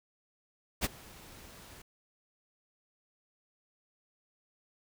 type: noise with ADSR envelope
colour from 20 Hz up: pink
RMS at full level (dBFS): -28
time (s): 0.81-1.82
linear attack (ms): 35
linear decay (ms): 28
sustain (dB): -24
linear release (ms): 6
effects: none